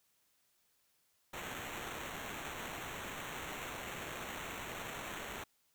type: noise with sample-and-hold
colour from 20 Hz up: white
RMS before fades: -44 dBFS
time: 1.33-5.44 s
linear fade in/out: 5 ms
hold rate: 4900 Hz
effects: white hiss -75 dBFS RMS until 5.74 s